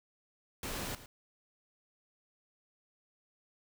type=noise with echo; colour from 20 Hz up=pink; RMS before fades=-39 dBFS; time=0.63-0.95 s; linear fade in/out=2 ms; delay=110 ms; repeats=1; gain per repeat=-14 dB; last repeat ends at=1.06 s; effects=none